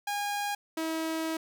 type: tone pair in turn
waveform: sawtooth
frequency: 817 / 321.9 Hz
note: G#5 / E4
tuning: -29 / -41 cents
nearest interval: octave + major third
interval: 1612 cents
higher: first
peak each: -26 dBFS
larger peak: neither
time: 0.07-0.55 / 0.77-1.37 s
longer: second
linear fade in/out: 5 ms
effects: none